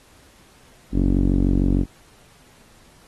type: tone with low-pass filter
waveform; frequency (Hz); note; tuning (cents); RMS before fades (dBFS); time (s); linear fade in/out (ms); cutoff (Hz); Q
sawtooth; 46.56; F#1; +12; -18; 0.92-1.86; 50; 280; 3.8
effects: pink hiss -53 dBFS RMS until 3.07 s + AAC 32 kbps